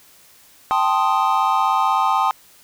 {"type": "chord", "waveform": "triangle", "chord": "A half-diminished seventh", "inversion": "third", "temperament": "equal", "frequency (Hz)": [784, 880, 1046.5, 1244.5], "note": ["G5", "A5", "C6", "Eb6"], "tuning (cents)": [0, 0, 0, 0], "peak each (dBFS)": -19, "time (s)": [0.71, 2.31], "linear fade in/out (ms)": 0, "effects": ["white hiss -50 dBFS RMS until 2.63 s"]}